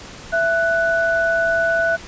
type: tone pair together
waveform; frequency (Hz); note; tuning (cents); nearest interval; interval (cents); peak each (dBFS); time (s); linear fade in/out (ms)
sine; 665 / 1484.3; E5 / F#6; +15 / +5; octave + major second; 1390; -18; 0.32-1.97; 20
effects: pink hiss -37 dBFS RMS until 2.07 s + resampled to 16000 Hz